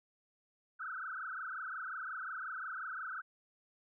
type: tone with frequency modulation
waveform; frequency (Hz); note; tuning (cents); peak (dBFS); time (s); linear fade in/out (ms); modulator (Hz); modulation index
sine; 1415; F6; +22; -39; 0.79-3.22; 20; 25.6; 5.6
effects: none